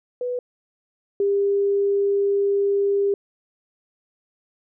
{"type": "tone pair in turn", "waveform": "sine", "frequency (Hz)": [493.9, 400.2], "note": ["B4", "G4"], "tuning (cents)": [0, 36], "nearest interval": "major third", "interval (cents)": 364, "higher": "first", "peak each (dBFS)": [-23, -17], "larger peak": "second", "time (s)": [[0.21, 0.39], [1.2, 3.14]], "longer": "second", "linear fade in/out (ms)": 2, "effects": []}